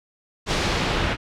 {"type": "noise with low-pass filter sweep", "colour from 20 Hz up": "pink", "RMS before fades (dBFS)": -23, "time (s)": [0.46, 1.17], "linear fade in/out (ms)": 50, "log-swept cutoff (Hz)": [5600, 2900], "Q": 0.96, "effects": []}